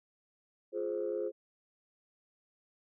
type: chord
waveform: sine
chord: F minor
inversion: none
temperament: just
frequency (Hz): 349.2 / 419.1 / 523.8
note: F4 / Ab4 / C5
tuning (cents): 0 / +16 / +2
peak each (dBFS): -37 / -35 / -36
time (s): 0.72-1.32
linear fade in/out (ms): 50
effects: tanh soft clip ceiling -25 dBFS